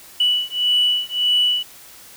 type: beating tone pair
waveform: sine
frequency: 2956 / 2957.7 Hz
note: F#7 / F#7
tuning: -2 / -1 cents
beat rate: 1.7 Hz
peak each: -18 dBFS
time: 0.2-1.63 s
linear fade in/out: 5 ms
effects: tanh soft clip ceiling -9 dBFS + white hiss -43 dBFS RMS until 2.16 s